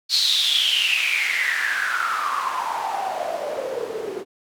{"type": "noise with band-pass filter sweep", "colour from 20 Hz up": "white", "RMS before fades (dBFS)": -23, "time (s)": [0.09, 4.25], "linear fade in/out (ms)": 50, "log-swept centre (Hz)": [4400, 370], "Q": 9.6, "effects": []}